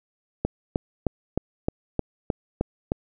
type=click train; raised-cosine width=2 ms; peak=-9 dBFS; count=9; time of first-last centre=0.45-2.919 s; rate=3.24 Hz; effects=none